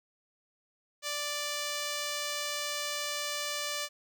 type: tone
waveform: 5% pulse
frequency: 587.3 Hz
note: D5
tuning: in tune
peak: -21 dBFS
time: 1.02-3.89 s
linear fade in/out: 50 ms
effects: none